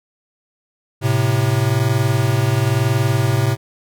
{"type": "tone pair together", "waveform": "square", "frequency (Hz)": [110.1, 131.1], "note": ["A2", "C3"], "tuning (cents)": [2, 4], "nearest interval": "minor third", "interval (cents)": 302, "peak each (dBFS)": -18, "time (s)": [1.01, 3.57], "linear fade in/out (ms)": 50, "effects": []}